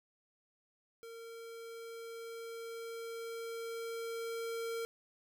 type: tone with level ramp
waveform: square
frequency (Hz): 459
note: A#4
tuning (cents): -27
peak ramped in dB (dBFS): -48 to -37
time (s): 1.03-4.85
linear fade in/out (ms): 0
effects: none